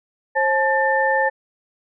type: tone cluster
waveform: sine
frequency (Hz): 534 / 863 / 1790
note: C5 / A5 / A6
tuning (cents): +35 / -34 / +29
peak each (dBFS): -20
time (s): 0.35-1.3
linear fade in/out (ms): 20
effects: none